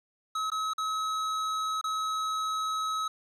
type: tone with dropouts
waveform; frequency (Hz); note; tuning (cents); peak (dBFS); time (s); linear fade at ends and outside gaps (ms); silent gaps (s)
square; 1283; E6; -47; -29; 0.35-3.08; 5; 0.502-0.517 / 0.735-0.78 / 1.813-1.84
effects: low-pass 7000 Hz 12 dB/octave + 10-bit